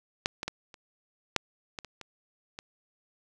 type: clicks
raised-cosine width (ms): 0.2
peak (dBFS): -8 / -16 / -15 / -30 / -6 / -19 / -26 / -25 / -22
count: 9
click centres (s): 0.259 / 0.431 / 0.48 / 0.742 / 1.363 / 1.788 / 1.847 / 2.013 / 2.589
effects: none